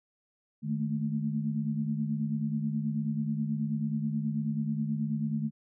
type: tone cluster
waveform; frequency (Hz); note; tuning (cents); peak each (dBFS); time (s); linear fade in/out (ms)
sine; 151.3 / 217.1 / 226.4; D#3 / A3 / A3; -48 / -23 / +50; -32 / -31 / -36; 0.62-5.51; 50
effects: none